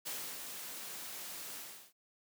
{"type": "noise with ADSR envelope", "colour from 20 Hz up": "white", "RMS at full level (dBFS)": -40, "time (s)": [0.05, 1.93], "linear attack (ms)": 20, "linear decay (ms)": 290, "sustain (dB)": -5, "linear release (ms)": 380, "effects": ["high-pass 150 Hz 12 dB/octave"]}